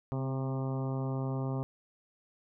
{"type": "harmonic tone with a mistuned harmonic", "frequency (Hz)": 133.4, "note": "C3", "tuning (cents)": 34, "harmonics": [1, 2, 3, 4, 5, 6, 7, 8, 9], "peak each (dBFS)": [-32, -38, -42, -44, -46, -48, -49, -50, -51], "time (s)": [0.12, 1.63], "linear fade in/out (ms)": 0, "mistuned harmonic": 2, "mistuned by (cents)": -24, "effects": []}